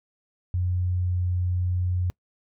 sine tone, 89.9 Hz, F#2, 49 cents flat, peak -22 dBFS, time 0.54-2.1 s, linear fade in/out 0 ms, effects noise-tail reverb RT60 0.1 s tail -25 dB re dry

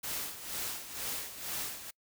white noise with tremolo, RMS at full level -36 dBFS, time 0.03-1.91 s, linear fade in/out 10 ms, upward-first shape sine, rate 2.1 Hz, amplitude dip 70%, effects noise-tail reverb RT60 0.1 s tail -26 dB re dry

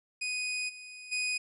sawtooth tone with level steps, 2489 Hz, D#7, in tune, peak -28 / -41 / -26 dBFS, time 0.21-1.38 s, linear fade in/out 10 ms, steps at 0.68 / 1.11 s, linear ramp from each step 20 ms, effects resampled to 24000 Hz

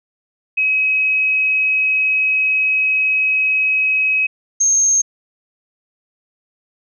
sine tone pair in turn, 2547 / 6418 Hz, D#7 / G8, +40 / +40 cents, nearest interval octave + major third, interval 1600 cents, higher second, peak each -13 / -11 dBFS, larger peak second, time 0.57-4.27 / 4.6-5.02 s, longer first, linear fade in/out 10 ms, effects none

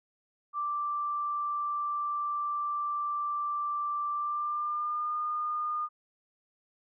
sine tone with pitch glide, 1174.7 to 1217.5 Hz, D6 to D#6, 0 to -38 cents, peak -29 dBFS, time 0.53-5.89 s, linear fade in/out 50 ms, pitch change +62 cents, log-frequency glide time 4.13-5.17 s, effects none

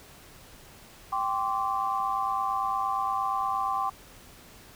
sine chord, G suspended fourth, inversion none, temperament equal with one note detuned, 784 / 1046.5 / 1155.1 Hz, G5 / C6 / D6, 0 / 0 / -29 cents, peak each -30 dBFS, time 1.12-3.9 s, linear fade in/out 10 ms, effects pink hiss -51 dBFS RMS until 4.75 s

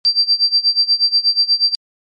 sine tone with tremolo, 4699 Hz, D8, in tune, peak -8 dBFS, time 0.05-1.75 s, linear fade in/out 0 ms, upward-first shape sine, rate 8.3 Hz, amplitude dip 90%, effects MP3 48 kbps

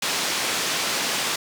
white band-pass noise, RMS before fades -25 dBFS, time 0.02-1.36 s, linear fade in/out 5 ms, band 180 to 5800 Hz, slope 12 dB/octave, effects none

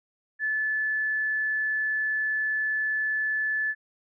sine tone, 1735 Hz, A6, 25 cents flat, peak -24 dBFS, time 0.39-3.75 s, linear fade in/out 50 ms, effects none

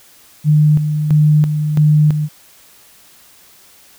sine tone with tremolo, 151.3 Hz, D#3, 48 cents flat, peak -7 dBFS, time 0.44-2.29 s, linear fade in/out 50 ms, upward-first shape square, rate 1.5 Hz, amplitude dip 55%, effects white hiss -46 dBFS RMS until 3.98 s

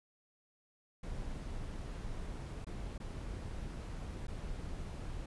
brown noise with dropouts, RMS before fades -42 dBFS, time 1.03-5.26 s, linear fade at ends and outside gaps 5 ms, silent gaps 2.647-2.667 / 2.98-3 / 4.27-4.28 s, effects resampled to 24000 Hz

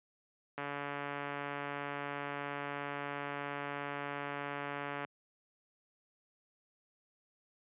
click train, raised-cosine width 0.5 ms, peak -24 dBFS, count 640, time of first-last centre 0.58-5.049 s, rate 143 Hz, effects high-pass 150 Hz 12 dB/octave + resampled to 8000 Hz

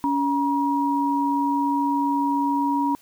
sine tone pair together, 281.6 / 954.3 Hz, C#4 / A#5, +27 / +40 cents, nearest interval octave + major sixth, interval 2113 cents, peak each -22 dBFS, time 0.04-2.95 s, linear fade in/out 0 ms, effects white hiss -55 dBFS RMS until 3.01 s

